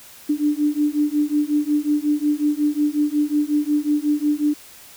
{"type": "beating tone pair", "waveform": "sine", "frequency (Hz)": [293.7, 299.2], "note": ["D4", "D4"], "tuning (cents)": [0, 32], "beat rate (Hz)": 5.5, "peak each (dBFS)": -20, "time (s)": [0.29, 4.54], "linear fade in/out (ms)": 10, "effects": ["white hiss -44 dBFS RMS until 4.96 s"]}